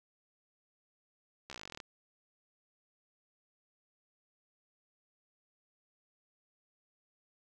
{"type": "slowing click train", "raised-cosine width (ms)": 0.2, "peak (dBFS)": -27, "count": 16, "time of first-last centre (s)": [1.5, 1.802], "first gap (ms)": 14, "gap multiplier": 1.05, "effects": []}